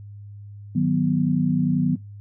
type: chord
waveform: sine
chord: B major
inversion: first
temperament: equal with one note detuned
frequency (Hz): 154.58 / 185 / 246.9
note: D#3 / F#3 / B3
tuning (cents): -11 / 0 / 0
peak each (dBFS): -22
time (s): 0.75-1.96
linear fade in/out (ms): 10
effects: noise-tail reverb RT60 0.2 s tail -19 dB re dry + added 102 Hz sine -37 dBFS peak until 2.2 s